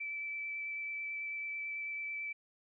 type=tone with vibrato; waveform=sine; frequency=2318 Hz; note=D7; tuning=23 cents flat; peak=-37 dBFS; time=0-2.33 s; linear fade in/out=10 ms; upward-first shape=sine; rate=9.1 Hz; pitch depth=10 cents each way; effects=none